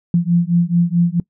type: beating tone pair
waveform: sine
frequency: 170.2 / 174.8 Hz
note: F3 / F3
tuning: -44 / +2 cents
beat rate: 4.6 Hz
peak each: -15 dBFS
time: 0.14-1.2 s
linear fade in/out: 2 ms
effects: noise-tail reverb RT60 0.1 s tail -22 dB re dry